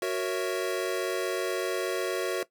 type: chord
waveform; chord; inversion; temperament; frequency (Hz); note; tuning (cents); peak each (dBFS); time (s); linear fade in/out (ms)
square; F# dominant seventh; none; equal; 370 / 466.2 / 554.4 / 659.3; F#4 / A#4 / C#5 / E5; 0 / 0 / 0 / 0; -31 / -34 / -35 / -36; 0.02-2.43; 2
effects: noise-tail reverb RT60 0.1 s tail -17 dB re dry